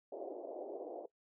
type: band-pass noise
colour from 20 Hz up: pink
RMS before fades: -45 dBFS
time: 0.12-1.06 s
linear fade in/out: 5 ms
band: 330 to 710 Hz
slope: 48 dB/octave
effects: noise-tail reverb RT60 0.1 s tail -19 dB re dry